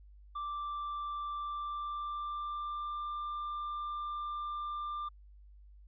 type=tone with pitch glide; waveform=triangle; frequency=1174.7 to 1189.7 Hz; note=D6 to D6; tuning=0 to +22 cents; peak=-34 dBFS; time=0.35-5.09 s; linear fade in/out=10 ms; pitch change=+22 cents; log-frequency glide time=1.34-3.08 s; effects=added 50 Hz sine -53 dBFS peak until 5.87 s + resampled to 11025 Hz